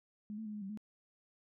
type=tone with pitch steps; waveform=sine; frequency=209.7 / 220.9 / 211.4 / 209.5 / 193.7 / 212.2 Hz; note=G#3 / A3 / G#3 / G#3 / G3 / G#3; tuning=+17 / +7 / +31 / +15 / -20 / +38 cents; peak=-40 dBFS; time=0.3-0.774 s; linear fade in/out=0 ms; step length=79 ms; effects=none